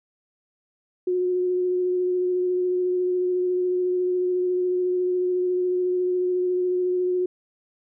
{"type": "tone with vibrato", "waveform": "sine", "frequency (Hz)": 362.7, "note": "F#4", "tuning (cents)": -34, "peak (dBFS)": -20, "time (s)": [1.07, 7.26], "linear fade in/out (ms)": 5, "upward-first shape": "sine", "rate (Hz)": 14, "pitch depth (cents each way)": 14, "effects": []}